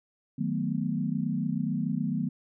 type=chord; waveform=sine; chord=B dominant seventh; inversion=first; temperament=equal; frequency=155.56 / 185 / 220 / 246.9 Hz; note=D#3 / F#3 / A3 / B3; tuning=0 / 0 / 0 / 0 cents; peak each=-32 dBFS; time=0.38-2.29 s; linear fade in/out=10 ms; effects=none